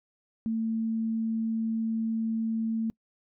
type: tone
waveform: sine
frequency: 224.2 Hz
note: A3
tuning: 33 cents sharp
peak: -26 dBFS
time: 0.46-2.9 s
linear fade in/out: 0 ms
effects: noise-tail reverb RT60 0.1 s tail -26 dB re dry